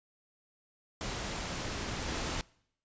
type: noise with level steps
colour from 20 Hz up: pink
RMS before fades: -37 / -35 dBFS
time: 1.01-2.41 s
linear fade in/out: 0 ms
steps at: 2.07 s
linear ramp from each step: 20 ms
effects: noise-tail reverb RT60 0.7 s tail -24 dB re dry + resampled to 16000 Hz